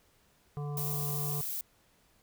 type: harmonic tone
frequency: 145.8 Hz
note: D3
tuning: 12 cents flat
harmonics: 1 / 3 / 5 / 7 / 8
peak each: -34 / -44 / -48 / -51 / -52 dBFS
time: 0.57-1.41 s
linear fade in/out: 0 ms
type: noise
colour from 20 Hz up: violet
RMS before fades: -36 dBFS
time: 0.77-1.61 s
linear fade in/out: 2 ms
effects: pink hiss -67 dBFS RMS until 2.22 s